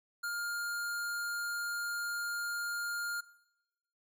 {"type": "tone", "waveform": "square", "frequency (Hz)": 1409, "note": "F6", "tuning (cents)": 15, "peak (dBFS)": -35, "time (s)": [0.23, 3.21], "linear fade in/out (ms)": 10, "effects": ["noise-tail reverb RT60 0.9 s tail -18 dB re dry"]}